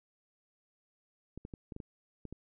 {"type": "clicks", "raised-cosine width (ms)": 3, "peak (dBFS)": -30, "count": 8, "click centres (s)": [1.376, 1.451, 1.538, 1.722, 1.764, 1.802, 2.253, 2.326], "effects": []}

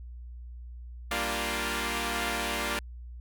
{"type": "chord", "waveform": "5% pulse", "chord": "G minor seventh", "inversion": "none", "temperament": "equal", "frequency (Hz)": [196, 233.1, 293.7, 349.2], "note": ["G3", "Bb3", "D4", "F4"], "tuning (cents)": [0, 0, 0, 0], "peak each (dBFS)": [-25, -22, -25, -23], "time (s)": [1.11, 2.79], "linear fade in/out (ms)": 2, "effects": ["added 60 Hz sine -40 dBFS peak until 3.2 s"]}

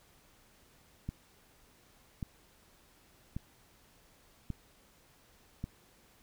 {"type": "click train", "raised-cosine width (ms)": 5, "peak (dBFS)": -24, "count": 5, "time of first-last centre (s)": [1.09, 5.641], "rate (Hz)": 0.879, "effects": ["pink hiss -64 dBFS RMS until 6.22 s"]}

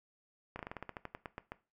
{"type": "slowing click train", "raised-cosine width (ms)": 0.5, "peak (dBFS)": -26, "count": 14, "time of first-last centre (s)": [0.56, 1.52], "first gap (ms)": 32, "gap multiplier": 1.13, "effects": ["noise-tail reverb RT60 0.3 s tail -17 dB re dry"]}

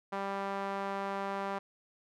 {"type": "tone with band-pass filter", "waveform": "sawtooth", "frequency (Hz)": 197, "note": "G3", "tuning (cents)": 9, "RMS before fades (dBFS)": -36, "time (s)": [0.12, 1.59], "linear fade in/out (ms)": 10, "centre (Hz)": 950, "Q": 1.3, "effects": []}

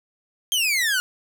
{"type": "exponential sweep", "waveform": "sawtooth", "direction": "down", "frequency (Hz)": [3231, 1424], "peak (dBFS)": -16, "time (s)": [0.52, 1], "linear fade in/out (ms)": 0, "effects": []}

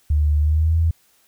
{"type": "tone with pitch glide", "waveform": "sine", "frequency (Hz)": [74.7, 81.93], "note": ["D2", "E2"], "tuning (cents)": [30, -10], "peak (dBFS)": -14, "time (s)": [0.1, 0.91], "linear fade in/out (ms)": 5, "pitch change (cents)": 160, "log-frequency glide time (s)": [0.4, 0.77], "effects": ["white hiss -59 dBFS RMS until 1.27 s"]}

